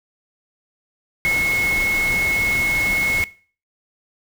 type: tone in noise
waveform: sine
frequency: 2180 Hz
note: C#7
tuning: 29 cents flat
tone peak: -16 dBFS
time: 1.25-3.24 s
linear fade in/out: 0 ms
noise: pink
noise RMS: -28 dBFS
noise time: 1.25-3.24 s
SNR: +9 dB
effects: noise-tail reverb RT60 0.4 s tail -19 dB re dry